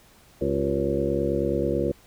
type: harmonic tone with a mistuned harmonic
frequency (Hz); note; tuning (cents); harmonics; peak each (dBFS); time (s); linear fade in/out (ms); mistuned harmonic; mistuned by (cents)
69.3; C#2; 0; 1 / 2 / 3 / 4 / 5 / 6 / 7 / 8; -33 / -32 / -31 / -32 / -27 / -33 / -28 / -30; 0.41-1.92; 5; 6; -99
effects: pink hiss -55 dBFS RMS until 2.06 s